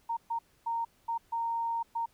sine tone bursts at uneven times, 924 Hz, A#5, 16 cents flat, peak -29 dBFS, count 6, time 0.09-0.17 / 0.3-0.39 / 0.66-0.85 / 1.08-1.18 / 1.32-1.83 / 1.95-2.06 s, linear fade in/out 10 ms, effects pink hiss -67 dBFS RMS until 2.13 s

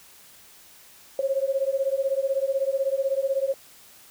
sine beating tone pair, 534 / 550 Hz, C5 / C#5, +35 / -14 cents, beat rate 16 Hz, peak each -25 dBFS, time 1.19-3.54 s, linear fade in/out 2 ms, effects white hiss -51 dBFS RMS until 4.1 s

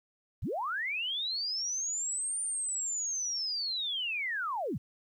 sine linear two-way sweep, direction up then down, 38 to 9120 to 78 Hz, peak -31 dBFS, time 0.42-4.78 s, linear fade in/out 10 ms, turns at 2.41 s, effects 11-bit

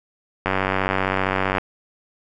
click train, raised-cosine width 0.5 ms, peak -5 dBFS, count 108, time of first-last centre 0.46-1.583 s, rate 95.3 Hz, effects none

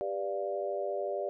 sine chord, G dominant seventh, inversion none, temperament equal with one note detuned, 395.6 / 493.9 / 587.3 / 698.5 Hz, G4 / B4 / D5 / F5, +16 / 0 / 0 / 0 cents, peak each -36 / -40 / -34 / -39 dBFS, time 0.01-1.29 s, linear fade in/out 0 ms, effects none

